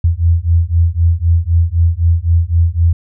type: beating tone pair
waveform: sine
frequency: 82.41 / 86.31 Hz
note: E2 / F2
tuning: 0 / -20 cents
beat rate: 3.9 Hz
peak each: -12 dBFS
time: 0.04-2.93 s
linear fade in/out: 5 ms
effects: none